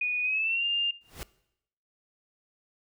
sine tone with pitch glide, 2469 to 2804 Hz, D#7 to F7, -14 to +6 cents, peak -25 dBFS, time 0.01-0.91 s, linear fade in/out 5 ms, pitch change +220 cents, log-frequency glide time 0.22-0.65 s
pink noise with exponential growth, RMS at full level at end -36 dBFS, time 1.01-1.23 s, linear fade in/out 0 ms, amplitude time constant 47 ms
effects noise-tail reverb RT60 0.8 s tail -20 dB re dry

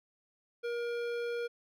sine tone with hard clipping, 474.1 Hz, A#4, 29 cents sharp, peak -35 dBFS, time 0.63-1.48 s, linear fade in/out 20 ms, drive 14 dB, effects none

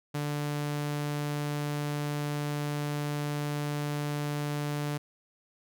sawtooth tone, 146.83 Hz, D3, in tune, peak -26 dBFS, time 0.14-4.98 s, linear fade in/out 10 ms, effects none

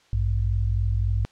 sine tone pair together, 56.02 / 99.7 Hz, A1 / G2, +32 / +30 cents, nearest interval minor seventh, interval 998 cents, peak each -23 dBFS, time 0.13-1.25 s, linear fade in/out 0 ms, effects white hiss -59 dBFS RMS until 1.31 s + low-pass 5000 Hz 12 dB/octave

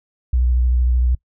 sine tone with vibrato, 61.6 Hz, B1, 4 cents flat, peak -13 dBFS, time 0.33-1.15 s, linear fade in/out 5 ms, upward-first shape triangle, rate 13 Hz, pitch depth 45 cents each way, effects noise-tail reverb RT60 0.1 s tail -23 dB re dry

